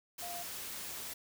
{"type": "tone in noise", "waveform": "sine", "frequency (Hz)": 698.5, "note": "F5", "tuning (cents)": 0, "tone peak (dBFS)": -43, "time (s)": [0.22, 0.43], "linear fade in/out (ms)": 10, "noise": "white", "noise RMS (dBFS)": -43, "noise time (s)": [0.18, 1.14], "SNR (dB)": -3, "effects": []}